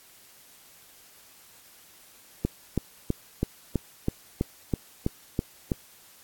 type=click train; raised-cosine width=3 ms; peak=-11 dBFS; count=11; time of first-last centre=2.45-5.718 s; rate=3.06 Hz; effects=white hiss -54 dBFS RMS until 6.23 s + AAC 64 kbps